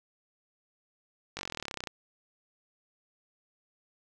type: slowing click train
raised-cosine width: 0.2 ms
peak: -18 dBFS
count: 20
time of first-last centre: 1.37-1.872 s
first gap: 20 ms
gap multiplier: 1.03
effects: none